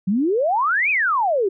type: exponential two-way sweep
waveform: sine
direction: up then down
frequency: 178.6 to 2582 to 363.8 Hz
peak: -16 dBFS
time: 0.07-1.49 s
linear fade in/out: 10 ms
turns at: 0.9 s
effects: none